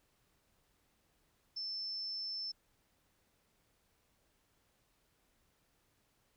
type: tone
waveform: sine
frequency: 5300 Hz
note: E8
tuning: 9 cents sharp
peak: -38 dBFS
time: 1.56-2.52 s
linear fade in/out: 10 ms
effects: pink hiss -75 dBFS RMS until 6.36 s